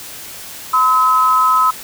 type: tone pair together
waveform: sine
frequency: 1019.1 / 1284 Hz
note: C6 / E6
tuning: -46 / -46 cents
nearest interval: major third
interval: 400 cents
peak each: -14 / -11 dBFS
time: 0.73-1.71 s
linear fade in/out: 10 ms
effects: white hiss -32 dBFS RMS until 1.83 s